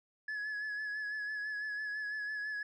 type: tone with vibrato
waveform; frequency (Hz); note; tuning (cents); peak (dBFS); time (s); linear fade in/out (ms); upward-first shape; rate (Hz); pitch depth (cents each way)
sine; 1700; G#6; +40; -33; 0.28-2.63; 5; sine; 6; 33
effects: tanh soft clip ceiling -35 dBFS